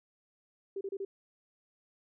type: tone bursts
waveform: sine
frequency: 392 Hz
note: G4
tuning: in tune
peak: -34 dBFS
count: 4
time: 0.76-1.05 s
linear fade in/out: 5 ms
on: 50 ms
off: 30 ms
effects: none